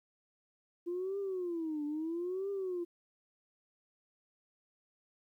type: tone with vibrato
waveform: sine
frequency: 342.5 Hz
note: F4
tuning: 34 cents flat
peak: -33 dBFS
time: 0.86-2.85 s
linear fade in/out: 20 ms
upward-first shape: triangle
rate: 0.76 Hz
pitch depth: 280 cents each way
effects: tanh soft clip ceiling -30 dBFS + 12-bit